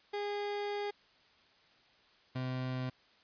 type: tone pair in turn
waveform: 30% pulse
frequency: 409.9 / 128.4 Hz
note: G#4 / C3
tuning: -23 / -32 cents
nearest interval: octave + minor sixth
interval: 2009 cents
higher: first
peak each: -32 / -32 dBFS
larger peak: neither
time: 0.13-0.91 / 2.35-2.9 s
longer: first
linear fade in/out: 10 ms
effects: white hiss -65 dBFS RMS until 3.23 s + resampled to 11025 Hz